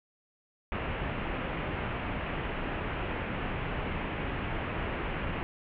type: low-pass noise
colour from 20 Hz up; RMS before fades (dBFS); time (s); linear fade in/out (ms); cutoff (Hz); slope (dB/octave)
pink; -34; 0.72-5.43; 0; 2900; 48
effects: none